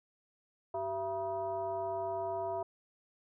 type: tone with frequency modulation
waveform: sine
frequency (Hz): 673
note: E5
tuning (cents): +36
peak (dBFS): -33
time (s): 0.74-2.63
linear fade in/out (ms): 5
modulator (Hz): 288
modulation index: 1
effects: none